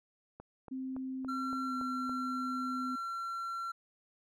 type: click train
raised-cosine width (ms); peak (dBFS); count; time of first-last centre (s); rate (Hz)
1; -33; 7; 0.4-2.095; 3.54
type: tone with pitch glide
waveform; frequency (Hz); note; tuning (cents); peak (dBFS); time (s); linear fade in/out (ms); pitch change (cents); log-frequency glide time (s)
sine; 261.6 to 255.6; C4 to C4; 0 to -40; -36; 0.71-2.96; 10; -40; 1.66-1.74
type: tone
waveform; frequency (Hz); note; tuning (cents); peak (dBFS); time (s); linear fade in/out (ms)
triangle; 1360; F6; -46; -34; 1.28-3.72; 10
effects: none